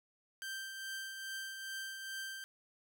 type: tone with tremolo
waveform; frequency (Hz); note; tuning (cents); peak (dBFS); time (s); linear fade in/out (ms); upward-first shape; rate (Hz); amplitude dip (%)
sawtooth; 1568; G6; 0; -36; 0.42-2.44; 0; triangle; 2.4; 45
effects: none